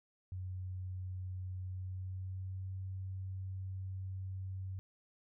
sine tone with pitch glide, 92.5 to 94.66 Hz, F#2 to F#2, 0 to +40 cents, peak -39 dBFS, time 0.32-4.79 s, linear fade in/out 0 ms, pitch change +40 cents, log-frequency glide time 1.63-2.74 s, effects none

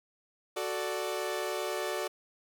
sawtooth chord, D major, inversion first, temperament equal, 370 / 440 / 587.3 Hz, F#4 / A4 / D5, 0 / 0 / 0 cents, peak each -32 / -33 / -32 dBFS, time 0.56-2.08 s, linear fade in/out 10 ms, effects none

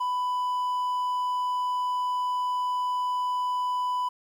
triangle tone, 995 Hz, B5, 13 cents sharp, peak -23 dBFS, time 0-4.09 s, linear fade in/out 10 ms, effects 10-bit

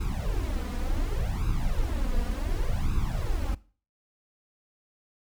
brown noise with flanger, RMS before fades -27 dBFS, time 0-3.55 s, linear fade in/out 10 ms, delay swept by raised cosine 0.78 to 4.18 ms, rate 0.68 Hz, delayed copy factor +1, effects noise-tail reverb RT60 0.4 s tail -20 dB re dry

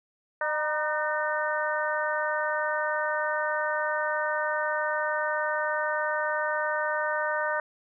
harmonic tone with a mistuned harmonic, 303.6 Hz, D#4, 42 cents flat, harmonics 2 / 3 / 4 / 5 / 6, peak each -30 / -32 / -34 / -31 / -33 dBFS, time 0.41-7.6 s, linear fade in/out 2 ms, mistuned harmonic 3, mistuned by +57 cents, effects none

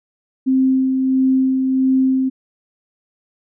sine tone with tremolo, 262.4 Hz, C4, 5 cents sharp, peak -11 dBFS, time 0.46-2.3 s, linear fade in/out 20 ms, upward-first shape sine, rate 1.5 Hz, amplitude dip 35%, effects none

